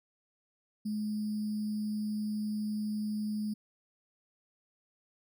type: tone with sample-and-hold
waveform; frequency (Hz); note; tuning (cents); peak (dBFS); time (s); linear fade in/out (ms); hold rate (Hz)
sine; 211.9; G#3; +35; -31; 0.85-3.54; 10; 4900
effects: none